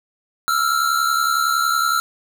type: tone pair together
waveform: square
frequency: 1318.5 / 1389.3 Hz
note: E6 / F6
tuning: 0 / -9 cents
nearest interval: minor second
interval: 91 cents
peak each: -20 dBFS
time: 0.48-2 s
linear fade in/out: 0 ms
effects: 7-bit